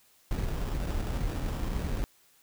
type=noise with sample-and-hold; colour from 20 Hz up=brown; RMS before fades=-31 dBFS; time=0.31-2.04 s; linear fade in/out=0 ms; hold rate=2100 Hz; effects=white hiss -63 dBFS RMS until 2.42 s